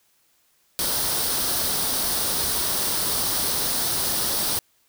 white noise with comb filter, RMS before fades -24 dBFS, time 0.79-4.59 s, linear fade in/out 0 ms, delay 0.21 ms, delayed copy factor +0.55, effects white hiss -64 dBFS RMS until 4.88 s

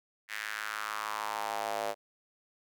square tone with high-pass filter sweep, 53.3 Hz, G#1, 46 cents sharp, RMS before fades -36 dBFS, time 0.28-1.95 s, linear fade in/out 50 ms, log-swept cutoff 1900 to 590 Hz, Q 3.2, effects none

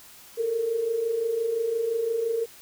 sine tone pair together, 434.4 / 460.2 Hz, A4 / A#4, -22 / -22 cents, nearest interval minor second, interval 100 cents, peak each -32 / -24 dBFS, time 0.37-2.46 s, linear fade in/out 20 ms, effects white hiss -49 dBFS RMS until 2.61 s

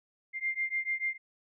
sine beating tone pair, 2100 / 2106.8 Hz, C7 / C7, +6 / +11 cents, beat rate 6.8 Hz, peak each -33 / -33 dBFS, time 0.33-1.18 s, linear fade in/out 50 ms, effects none

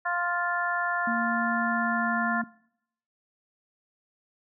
harmonic tone, 350 Hz, F4, 4 cents sharp, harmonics 2 / 3 / 4 / 5, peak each -31 / -31 / -31 / -31 dBFS, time 0.05-2.42 s, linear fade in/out 10 ms
sine tone with pitch glide, 230 to 227.8 Hz, A#3 to A#3, -23 to -40 cents, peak -28 dBFS, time 1.07-2.44 s, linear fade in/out 5 ms, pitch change -17 cents, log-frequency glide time 1.53-2.12 s
effects noise-tail reverb RT60 0.7 s tail -21 dB re dry

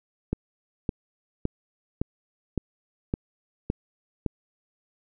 click train, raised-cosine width 3 ms, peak -12 dBFS, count 8, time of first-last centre 0.33-4.263 s, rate 1.78 Hz, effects none

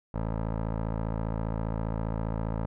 15% pulse tone with low-pass filter, 55 Hz, A1, in tune, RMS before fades -31 dBFS, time 0.14-2.66 s, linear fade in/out 5 ms, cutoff 990 Hz, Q 1.3, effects none

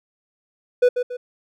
triangle tone with echo, 493.9 Hz, B4, in tune, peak -9 dBFS, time 0.82-0.89 s, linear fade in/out 10 ms, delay 140 ms, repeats 2, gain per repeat -8 dB, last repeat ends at 1.17 s, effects none

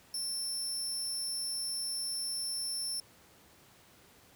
25% pulse tone, 5370 Hz, E8, 31 cents sharp, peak -29 dBFS, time 0.14-3 s, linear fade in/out 2 ms, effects pink hiss -60 dBFS RMS until 4.35 s + high-pass 80 Hz 12 dB/octave

